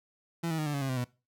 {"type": "tone with pitch steps", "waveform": "30% pulse", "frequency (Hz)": [167.7, 160.5, 153.6, 147.01, 140.69, 134.65, 128.87, 123.33], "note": ["E3", "E3", "D#3", "D3", "C#3", "C#3", "C3", "B2"], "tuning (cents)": [30, -46, -22, 2, 26, -50, -26, -2], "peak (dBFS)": -27, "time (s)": [0.43, 1.046], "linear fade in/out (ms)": 10, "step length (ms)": 77, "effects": ["noise-tail reverb RT60 0.3 s tail -21 dB re dry"]}